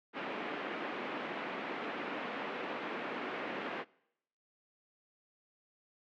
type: band-pass noise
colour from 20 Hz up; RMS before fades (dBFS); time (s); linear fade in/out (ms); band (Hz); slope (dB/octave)
pink; -40; 0.13-3.85; 50; 240 to 2700; 24
effects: noise-tail reverb RT60 0.8 s tail -24 dB re dry